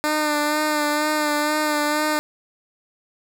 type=tone with vibrato; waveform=10% pulse; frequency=300.6 Hz; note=D4; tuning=40 cents sharp; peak=-11 dBFS; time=0.04-2.19 s; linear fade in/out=0 ms; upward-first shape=sine; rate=2.1 Hz; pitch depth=29 cents each way; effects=none